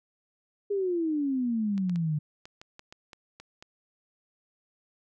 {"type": "exponential sweep", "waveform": "sine", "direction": "down", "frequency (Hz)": [412.7, 146.83], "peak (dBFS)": -25, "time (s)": [0.7, 2.19], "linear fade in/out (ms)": 10}
{"type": "clicks", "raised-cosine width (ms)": 0.2, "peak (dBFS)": -28, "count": 10, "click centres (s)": [1.779, 1.896, 1.959, 2.455, 2.615, 2.794, 2.925, 3.132, 3.4, 3.625]}
{"effects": []}